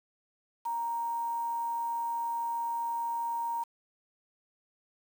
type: tone with quantisation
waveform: sine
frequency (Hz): 932.3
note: A#5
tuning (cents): 0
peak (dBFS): -30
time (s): 0.65-3.64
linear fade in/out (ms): 10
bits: 8
effects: none